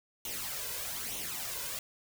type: noise with flanger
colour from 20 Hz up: white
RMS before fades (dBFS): -38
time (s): 0.25-1.79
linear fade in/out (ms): 2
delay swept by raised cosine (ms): 0.31 to 2.01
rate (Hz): 1.1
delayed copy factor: +0.65
effects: none